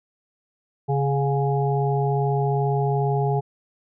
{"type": "harmonic tone with a mistuned harmonic", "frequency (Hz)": 138.59, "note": "C#3", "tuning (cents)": 0, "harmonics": [1, 3, 5, 6], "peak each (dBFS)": [-21, -25, -29, -28], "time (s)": [0.88, 3.41], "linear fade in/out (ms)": 20, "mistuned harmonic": 5, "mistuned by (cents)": 40, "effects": []}